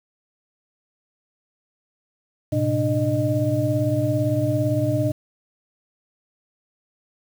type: tone cluster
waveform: sine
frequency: 110.1 / 127.8 / 298.6 / 613 Hz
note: A2 / C3 / D4 / D#5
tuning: +2 / -40 / +29 / -26 cents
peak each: -24 dBFS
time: 2.52-5.12 s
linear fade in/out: 10 ms
effects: 7-bit